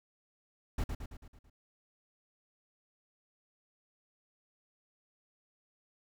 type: noise with echo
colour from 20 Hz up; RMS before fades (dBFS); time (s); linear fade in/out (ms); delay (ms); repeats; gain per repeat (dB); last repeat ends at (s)
brown; -32; 0.78-0.84; 5; 110; 6; -5; 1.5
effects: none